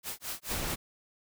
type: noise with tremolo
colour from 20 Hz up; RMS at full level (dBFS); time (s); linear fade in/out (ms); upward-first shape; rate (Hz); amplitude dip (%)
white; -36; 0.03-0.76; 50; sine; 4.6; 100
type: noise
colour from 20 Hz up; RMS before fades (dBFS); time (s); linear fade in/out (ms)
pink; -34; 0.49-0.76; 20
effects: none